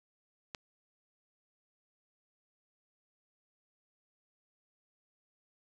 click, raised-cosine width 0.2 ms, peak -22 dBFS, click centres 0.548 s, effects none

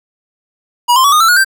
square tone with pitch steps, 965 / 1046.3 / 1134.4 / 1230 / 1333.5 / 1445.9 / 1567.6 Hz, B5 / C6 / C#6 / D#6 / E6 / F#6 / G6, -40 / 0 / +40 / -20 / +20 / -40 / 0 cents, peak -7 dBFS, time 0.88-1.447 s, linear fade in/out 20 ms, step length 81 ms, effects none

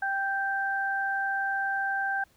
sine tone pair together, 784 / 1568 Hz, G5 / G6, 0 / 0 cents, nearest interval octave, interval 1200 cents, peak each -30 / -28 dBFS, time 0.02-2.24 s, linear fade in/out 5 ms, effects pink hiss -64 dBFS RMS until 2.36 s

